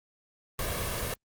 pink noise with comb filter, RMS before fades -32 dBFS, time 0.59-1.14 s, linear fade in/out 2 ms, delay 1.8 ms, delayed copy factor +0.55, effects Opus 32 kbps

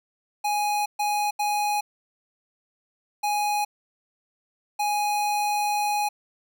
square tone bursts at uneven times, 830.6 Hz, G#5, in tune, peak -23 dBFS, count 5, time 0.44-0.86 / 0.99-1.31 / 1.39-1.81 / 3.23-3.65 / 4.79-6.09 s, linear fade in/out 10 ms, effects none

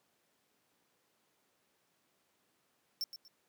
square tone with echo, 5410 Hz, E8, 44 cents sharp, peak -34 dBFS, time 3.01-3.04 s, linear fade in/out 0 ms, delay 120 ms, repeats 2, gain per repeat -11 dB, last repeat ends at 3.28 s, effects pink hiss -75 dBFS RMS until 3.48 s + high-pass 200 Hz 12 dB/octave

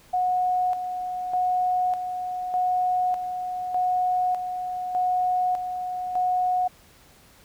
sine tone with tremolo, 730 Hz, F#5, 24 cents flat, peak -20 dBFS, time 0.13-6.68 s, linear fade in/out 10 ms, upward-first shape square, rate 0.83 Hz, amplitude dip 55%, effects pink hiss -54 dBFS RMS until 7.44 s

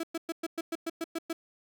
35% pulse tone bursts, 329.6 Hz, E4, in tune, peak -29 dBFS, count 10, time 0-1.33 s, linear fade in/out 5 ms, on 34 ms, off 110 ms, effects none

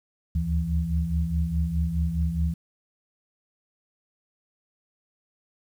sine tone cluster, 73 / 77.8 / 167 Hz, D2 / D#2 / E3, -10 / 0 / +23 cents, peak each -27 dBFS, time 0.35-2.54 s, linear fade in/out 5 ms, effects 9-bit

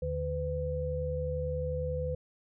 sine tone cluster, 78 / 149.2 / 504 Hz, D#2 / D3 / B4, +5 / +28 / +35 cents, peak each -35 / -37 / -33 dBFS, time 0.02-2.15 s, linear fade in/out 5 ms, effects none

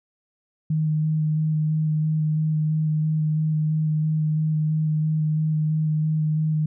sine tone with vibrato, 155.1 Hz, D#3, 5 cents flat, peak -19 dBFS, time 0.7-6.66 s, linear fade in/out 5 ms, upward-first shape square, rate 3 Hz, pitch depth 11 cents each way, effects none

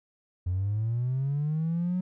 triangle linear sweep, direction up, 87.31 to 184.7 Hz, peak -22 dBFS, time 0.46-2.01 s, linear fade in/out 10 ms, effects tanh soft clip ceiling -22 dBFS

